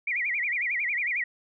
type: tone with vibrato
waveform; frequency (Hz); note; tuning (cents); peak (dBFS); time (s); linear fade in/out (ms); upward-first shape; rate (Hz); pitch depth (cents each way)
sine; 2150; C7; +47; -25; 0.07-1.24; 5; sine; 11; 220
effects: none